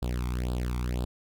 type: tone with flanger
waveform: sawtooth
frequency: 61.3 Hz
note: B1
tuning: 12 cents flat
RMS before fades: -30 dBFS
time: 0.02-1.05 s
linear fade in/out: 5 ms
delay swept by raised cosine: 0.24 to 0.89 ms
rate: 2 Hz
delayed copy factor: +0.9
effects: none